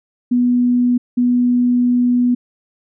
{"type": "tone bursts at uneven times", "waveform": "sine", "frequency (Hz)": 245.3, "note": "B3", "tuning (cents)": -12, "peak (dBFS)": -11, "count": 2, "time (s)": [[0.31, 0.98], [1.17, 2.35]], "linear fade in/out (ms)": 10, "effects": []}